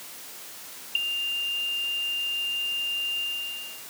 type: tone with ADSR envelope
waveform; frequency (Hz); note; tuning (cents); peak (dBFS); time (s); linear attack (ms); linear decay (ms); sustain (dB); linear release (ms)
sine; 2798; F7; +3; -14; 0.95-3.85; 4; 8; -12; 660
effects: white hiss -42 dBFS RMS until 3.89 s + high-pass 150 Hz 12 dB/octave